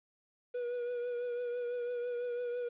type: tone with vibrato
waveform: triangle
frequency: 485.4 Hz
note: B4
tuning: 30 cents flat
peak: -32 dBFS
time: 0.54-2.69 s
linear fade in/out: 10 ms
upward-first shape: triangle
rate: 6 Hz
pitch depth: 34 cents each way
effects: resampled to 8000 Hz + 11-bit